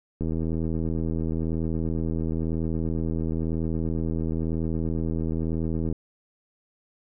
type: click train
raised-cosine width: 3 ms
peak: -16 dBFS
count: 464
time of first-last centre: 0.21-5.926 s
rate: 81 Hz
effects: none